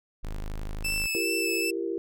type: tone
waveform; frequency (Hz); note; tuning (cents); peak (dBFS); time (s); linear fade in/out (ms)
45% pulse; 25.96; G#0; 0; -31; 0.23-1.07; 10
type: tone with vibrato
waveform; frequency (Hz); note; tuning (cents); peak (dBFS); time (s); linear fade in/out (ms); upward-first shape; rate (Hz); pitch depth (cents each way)
sawtooth; 2637; E7; 0; -24; 0.84-1.71; 10; sine; 2.5; 15
type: chord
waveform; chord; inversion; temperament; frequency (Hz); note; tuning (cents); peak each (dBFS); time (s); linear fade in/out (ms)
sine; E diminished; none; equal with one note detuned; 337.3 / 392 / 466.2; E4 / G4 / Bb4; +40 / 0 / 0; -31 / -32 / -34; 1.15-1.98; 0
effects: none